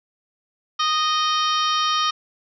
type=harmonic tone; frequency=620 Hz; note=D#5; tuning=6 cents flat; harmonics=2 / 3 / 4 / 5 / 6 / 7 / 8 / 9; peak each=-20 / -33 / -34 / -26 / -28 / -33 / -35 / -30 dBFS; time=0.79-2.11 s; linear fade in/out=10 ms; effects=none